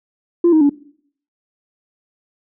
sine tone with pitch steps, 344.3 / 313.9 / 286.2 Hz, F4 / D#4 / D4, -25 / +15 / -45 cents, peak -7 dBFS, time 0.44-0.695 s, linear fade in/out 5 ms, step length 85 ms, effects noise-tail reverb RT60 0.6 s tail -21 dB re dry + tanh soft clip ceiling -6 dBFS

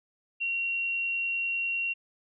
sine tone, 2745 Hz, F7, 31 cents flat, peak -27 dBFS, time 0.4-1.94 s, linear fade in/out 20 ms, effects none

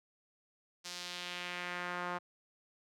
sawtooth tone with band-pass filter sweep, 177.4 Hz, F3, 27 cents sharp, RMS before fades -41 dBFS, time 0.84-2.19 s, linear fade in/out 20 ms, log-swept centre 5400 to 1100 Hz, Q 1.5, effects none

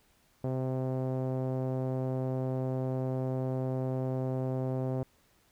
sawtooth tone with low-pass filter, 130 Hz, C3, 11 cents flat, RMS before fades -32 dBFS, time 0.44-5.03 s, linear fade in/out 2 ms, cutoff 610 Hz, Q 1.7, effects pink hiss -67 dBFS RMS until 5.51 s

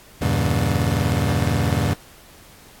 30% pulse chord, E diminished seventh, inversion none, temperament just, 82.41 / 98.89 / 118.67 / 142.4 Hz, E2 / G2 / Bb2 / Db3, 0 / +16 / +31 / +47 cents, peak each -21 dBFS, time 0.21-1.94 s, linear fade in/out 10 ms, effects pink hiss -47 dBFS RMS until 2.8 s + AAC 64 kbps

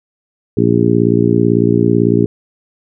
harmonic tone, 58 Hz, A#1, 8 cents flat, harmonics 2 / 3 / 4 / 5 / 6 / 7, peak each -16 / -16 / -16 / -16 / -16 / -16 dBFS, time 0.57-2.26 s, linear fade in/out 5 ms, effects none

